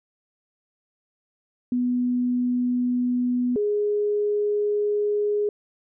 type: tone pair in turn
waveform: sine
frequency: 246.9 / 415.2 Hz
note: B3 / G#4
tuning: 0 / 0 cents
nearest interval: major sixth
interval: 900 cents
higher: second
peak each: -20 / -20 dBFS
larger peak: neither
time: 1.72-3.56 / 3.56-5.49 s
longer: second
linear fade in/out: 2 ms
effects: none